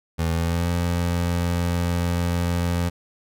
25% pulse tone with pitch glide, 82.41 to 86.71 Hz, E2 to F2, 0 to -12 cents, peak -17 dBFS, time 0.18-2.9 s, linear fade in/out 20 ms, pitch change +88 cents, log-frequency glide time 0.33-0.69 s, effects none

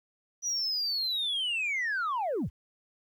sine linear sweep, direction down, 5920 to 32.7 Hz, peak -26 dBFS, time 0.42-2.5 s, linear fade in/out 50 ms, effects tanh soft clip ceiling -26 dBFS + 11-bit

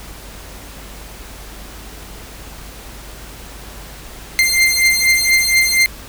sawtooth beating tone pair, 2093 / 2097.2 Hz, C7 / C7, 0 / +3 cents, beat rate 4.2 Hz, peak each -11 dBFS, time 4.39-5.86 s, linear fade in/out 0 ms, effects added 50 Hz sine -36 dBFS peak until 6.08 s + pink hiss -36 dBFS RMS until 6.08 s

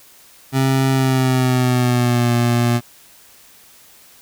25% pulse tone with pitch glide, 133.5 to 119.62 Hz, C3 to A#2, +35 to +45 cents, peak -10 dBFS, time 0.52-2.81 s, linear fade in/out 50 ms, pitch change -190 cents, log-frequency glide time 0.91-2.3 s, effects white hiss -47 dBFS RMS until 4.21 s

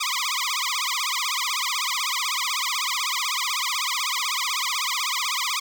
10% pulse tone with vibrato, 1108.7 Hz, C#6, in tune, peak -15 dBFS, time 0-5.6 s, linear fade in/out 10 ms, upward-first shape triangle, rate 16 Hz, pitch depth 260 cents each way, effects none

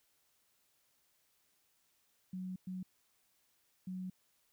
sine tone bursts at uneven times, 185 Hz, F#3, in tune, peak -39 dBFS, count 3, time 2.33-2.56 / 2.67-2.83 / 3.87-4.1 s, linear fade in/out 5 ms, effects white hiss -75 dBFS RMS until 4.52 s

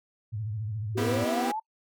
sine tone with vibrato, 107.4 Hz, A2, 41 cents flat, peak -30 dBFS, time 0.32-1.25 s, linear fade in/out 20 ms, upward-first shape sine, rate 14 Hz, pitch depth 110 cents each way
sine linear sweep, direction up, 360.5 to 900 Hz, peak -29 dBFS, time 0.95-1.6 s, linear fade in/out 10 ms
sawtooth chord, C major seventh, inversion third, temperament equal with one note detuned, 242.1 / 261.6 / 329.6 / 392 Hz, B3 / C4 / E4 / G4, -34 / 0 / 0 / 0 cents, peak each -26 / -31 / -30 / -32 dBFS, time 0.97-1.52 s, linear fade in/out 10 ms
effects noise-tail reverb RT60 0.1 s tail -25 dB re dry

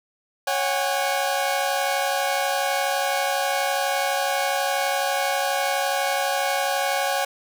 sawtooth chord, C# suspended fourth, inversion none, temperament equal with one note detuned, 554.4 / 740 / 812.1 Hz, C#5 / F#5 / G#5, 0 / 0 / -39 cents, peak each -22 dBFS, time 0.47-7.25 s, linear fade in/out 5 ms, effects none

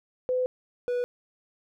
sine / triangle tone pair in turn, 506 / 489.9 Hz, B4 / B4, +42 / -14 cents, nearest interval minor second, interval 56 cents, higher first, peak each -23 dBFS, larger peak neither, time 0.29-0.46 / 0.88-1.04 s, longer first, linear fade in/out 0 ms, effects none

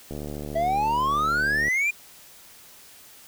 click train, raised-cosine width 2 ms, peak -21 dBFS, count 117, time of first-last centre 0.11-1.682 s, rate 73.8 Hz
triangle exponential sweep, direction up, 648 to 2452 Hz, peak -19 dBFS, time 0.55-1.91 s, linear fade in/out 10 ms
effects white hiss -49 dBFS RMS until 3.27 s

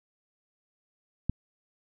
click, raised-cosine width 5 ms, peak -14 dBFS, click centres 1.296 s, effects none

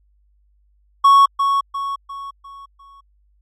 triangle tone with echo, 1108.7 Hz, C#6, in tune, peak -5 dBFS, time 1.04-1.26 s, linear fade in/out 10 ms, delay 350 ms, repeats 5, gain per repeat -7 dB, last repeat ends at 3.01 s, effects added 50 Hz sine -55 dBFS peak until 3.41 s + MP3 64 kbps

